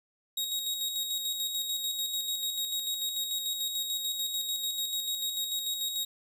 sawtooth tone with tremolo, 3781 Hz, A#7, 24 cents sharp, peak -26 dBFS, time 0.37-6.05 s, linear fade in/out 5 ms, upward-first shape square, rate 6.8 Hz, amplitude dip 40%, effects none

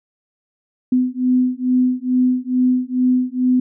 sine beating tone pair, 251.5 / 253.8 Hz, B3 / B3, +32 / +47 cents, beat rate 2.3 Hz, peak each -17 dBFS, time 0.92-3.6 s, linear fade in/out 5 ms, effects none

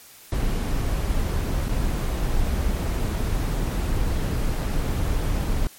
brown noise with dropouts, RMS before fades -23 dBFS, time 0.32-5.67 s, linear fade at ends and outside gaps 1 ms, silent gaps 1.684-1.693 s, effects white hiss -47 dBFS RMS until 5.78 s + MP3 64 kbps

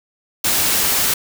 white noise, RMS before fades -17 dBFS, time 0.44-1.14 s, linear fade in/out 5 ms, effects none

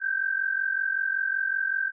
sine tone pair together, 1547 / 1592.3 Hz, G6 / G6, -23 / +27 cents, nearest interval unison, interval 50 cents, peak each -27 dBFS, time 0-1.92 s, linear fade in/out 50 ms, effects none

